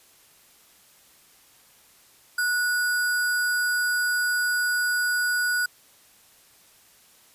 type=tone with sample-and-hold; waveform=sine; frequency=1467 Hz; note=F#6; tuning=15 cents flat; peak=-21 dBFS; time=2.38-5.66 s; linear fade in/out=5 ms; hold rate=6300 Hz; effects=white hiss -56 dBFS RMS until 7.34 s + resampled to 32000 Hz